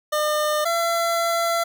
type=tone pair in turn; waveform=25% pulse; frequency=604 / 676.5 Hz; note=D5 / E5; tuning=+48 / +45 cents; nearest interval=major second; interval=197 cents; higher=second; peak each=-16 dBFS; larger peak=neither; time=0.12-0.65 / 0.65-1.64 s; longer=second; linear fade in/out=10 ms; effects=none